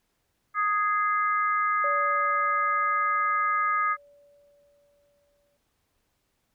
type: harmonic tone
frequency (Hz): 415.3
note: G#4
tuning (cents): 0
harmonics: 3 / 4 / 5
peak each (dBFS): -23 / -31 / -32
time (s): 0.54-3.97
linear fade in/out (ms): 50
type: tone with exponential decay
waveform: sine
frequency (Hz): 575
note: D5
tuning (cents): -37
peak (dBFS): -29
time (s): 1.84-5.57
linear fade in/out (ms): 2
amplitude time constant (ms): 810
effects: pink hiss -74 dBFS RMS until 6.54 s